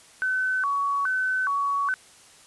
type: tone with vibrato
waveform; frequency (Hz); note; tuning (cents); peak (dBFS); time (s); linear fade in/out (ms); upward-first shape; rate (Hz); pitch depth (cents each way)
sine; 1306; E6; -17; -22; 0.22-1.94; 0; square; 1.2; 260
effects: white hiss -52 dBFS RMS until 2.46 s + resampled to 24000 Hz